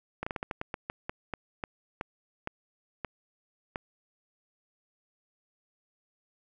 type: slowing click train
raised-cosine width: 0.5 ms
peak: -18 dBFS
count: 16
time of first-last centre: 0.23-3.759 s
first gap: 35 ms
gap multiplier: 1.24
effects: none